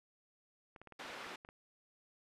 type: clicks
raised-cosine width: 0.5 ms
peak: -38 dBFS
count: 9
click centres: 0.762 / 0.816 / 0.873 / 0.923 / 1.053 / 1.102 / 1.267 / 1.449 / 1.489 s
type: band-pass noise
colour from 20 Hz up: white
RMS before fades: -48 dBFS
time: 0.99-1.36 s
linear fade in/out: 5 ms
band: 220 to 2300 Hz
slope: 12 dB/octave
effects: resampled to 32000 Hz